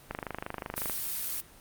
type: click train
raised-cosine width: 0.5 ms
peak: -19 dBFS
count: 21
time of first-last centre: 0.11-0.897 s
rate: 25.4 Hz
type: noise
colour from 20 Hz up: blue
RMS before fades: -34 dBFS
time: 0.76-1.41 s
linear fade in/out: 10 ms
effects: pink hiss -54 dBFS RMS until 1.6 s + Opus 32 kbps